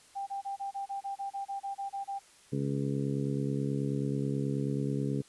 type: tone bursts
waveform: sine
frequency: 792 Hz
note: G5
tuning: 18 cents sharp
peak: -33 dBFS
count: 14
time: 0.15-2.194 s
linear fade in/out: 20 ms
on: 120 ms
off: 28 ms
type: harmonic tone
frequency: 69.3 Hz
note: C#2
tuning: in tune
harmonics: 2 / 3 / 4 / 5 / 6 / 7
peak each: -32 / -36 / -35 / -44 / -38 / -44 dBFS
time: 2.52-5.22 s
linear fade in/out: 10 ms
effects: white hiss -59 dBFS RMS until 5.28 s + resampled to 24000 Hz